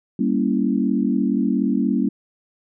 sine chord, G diminished seventh, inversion none, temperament equal, 196 / 233.1 / 277.2 / 329.6 Hz, G3 / Bb3 / Db4 / Fb4, 0 / 0 / 0 / 0 cents, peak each -22 / -21 / -22 / -27 dBFS, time 0.19-2.09 s, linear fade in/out 5 ms, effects none

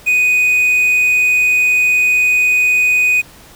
triangle tone with quantisation, 2489 Hz, D#7, in tune, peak -8 dBFS, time 0.06-3.22 s, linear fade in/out 20 ms, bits 6, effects pink hiss -41 dBFS RMS until 3.55 s

